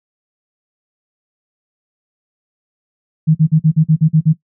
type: tone bursts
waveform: sine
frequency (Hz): 157.2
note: D#3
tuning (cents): +18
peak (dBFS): -6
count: 9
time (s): 3.27-4.334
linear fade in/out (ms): 20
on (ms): 80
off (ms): 43
effects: noise-tail reverb RT60 0.1 s tail -18 dB re dry